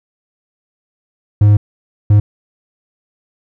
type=tone bursts at uneven times; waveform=triangle; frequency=103.83 Hz; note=G#2; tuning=in tune; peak=-3 dBFS; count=2; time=1.41-1.57 / 2.1-2.2 s; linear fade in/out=5 ms; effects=none